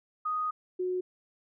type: tone pair in turn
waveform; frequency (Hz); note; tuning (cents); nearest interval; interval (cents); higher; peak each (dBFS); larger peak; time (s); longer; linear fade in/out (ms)
sine; 1244.5 / 365.5; D#6 / F#4; 0 / -21; octave + major sixth; 2121; first; -28; neither; 0.25-0.51 / 0.79-1.01; first; 10
effects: none